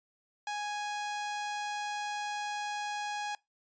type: tone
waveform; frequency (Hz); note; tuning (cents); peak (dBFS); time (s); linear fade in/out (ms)
sawtooth; 830; G#5; -1; -30; 0.47-3.35; 2
effects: noise-tail reverb RT60 0.2 s tail -23 dB re dry + resampled to 16000 Hz